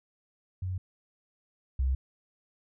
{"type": "tone pair in turn", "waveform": "sine", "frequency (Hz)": [92.5, 65.41], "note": ["F#2", "C2"], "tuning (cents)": [0, 0], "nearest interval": "tritone", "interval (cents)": 600, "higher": "first", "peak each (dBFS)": [-30, -24], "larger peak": "second", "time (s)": [[0.62, 0.78], [1.79, 1.95]], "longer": "neither", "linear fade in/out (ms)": 5, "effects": []}